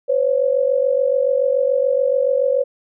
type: tone pair together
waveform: sine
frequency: 507.4 / 554.4 Hz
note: B4 / C#5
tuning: +47 / 0 cents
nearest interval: major second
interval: 153 cents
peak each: -17 dBFS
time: 0.08-2.64 s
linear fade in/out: 20 ms
effects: none